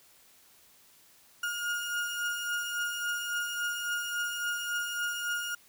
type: beating tone pair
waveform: 35% pulse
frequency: 1426 / 1429.6 Hz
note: F6 / F6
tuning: +36 / +40 cents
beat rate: 3.6 Hz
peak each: -30 / -37 dBFS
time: 1.43-5.55 s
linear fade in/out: 5 ms
effects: white hiss -60 dBFS RMS until 5.68 s